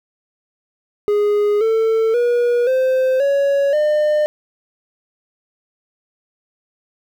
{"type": "tone with pitch steps", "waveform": "triangle", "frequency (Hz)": [414.2, 446.5, 481.3, 518.9, 559.3, 602.9], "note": ["G#4", "A4", "B4", "C5", "C#5", "D5"], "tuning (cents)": [-5, 25, -45, -14, 15, 45], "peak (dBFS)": -11, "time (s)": [1.08, 4.26], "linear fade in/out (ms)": 0, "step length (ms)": 530, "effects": ["8-bit"]}